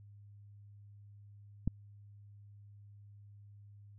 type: click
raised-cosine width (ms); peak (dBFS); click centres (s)
5; -19; 1.676
effects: added 102 Hz sine -53 dBFS peak until 3.98 s